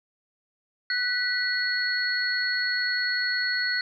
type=tone cluster; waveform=sine; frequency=1493 / 1953 / 4342 Hz; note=F#6 / B6 / C#8; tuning=+15 / -20 / -37 cents; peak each=-28 dBFS; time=0.9-3.81 s; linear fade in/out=2 ms; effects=10-bit